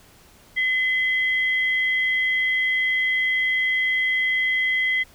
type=tone pair together; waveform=sine; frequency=2030 / 3222 Hz; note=B6 / G7; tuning=+47 / +47 cents; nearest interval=minor sixth; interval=800 cents; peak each=-19 / -31 dBFS; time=0.56-5.04 s; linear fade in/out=20 ms; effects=pink hiss -52 dBFS RMS until 5.14 s